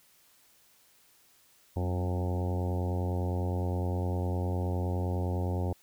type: harmonic tone with a mistuned harmonic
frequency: 89.8 Hz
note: F2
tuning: 49 cents sharp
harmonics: 1 / 2 / 3 / 4 / 5 / 6 / 7 / 8 / 9 / 10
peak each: -29 / -38 / -40 / -40 / -42 / -42 / -47 / -45 / -45 / -48 dBFS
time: 1.76-5.73 s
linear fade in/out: 5 ms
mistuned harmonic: 2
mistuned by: +54 cents
effects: white hiss -63 dBFS RMS until 5.82 s